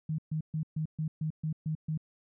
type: tone bursts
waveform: sine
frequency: 156.3 Hz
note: D#3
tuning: 8 cents sharp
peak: -29 dBFS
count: 9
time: 0.09-1.976 s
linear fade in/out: 5 ms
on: 94 ms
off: 130 ms
effects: none